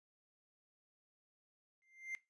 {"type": "tone with exponential growth", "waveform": "triangle", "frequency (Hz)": 2093, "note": "C7", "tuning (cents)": 0, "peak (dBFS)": -36, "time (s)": [1.82, 2.15], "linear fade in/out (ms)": 0, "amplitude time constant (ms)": 71, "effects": ["noise-tail reverb RT60 0.2 s tail -17 dB re dry", "resampled to 22050 Hz"]}